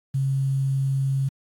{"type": "tone with quantisation", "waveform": "sine", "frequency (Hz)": 135.5, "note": "C#3", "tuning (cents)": -39, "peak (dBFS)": -20, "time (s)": [0.14, 1.29], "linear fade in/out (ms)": 10, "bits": 8, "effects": ["AAC 64 kbps"]}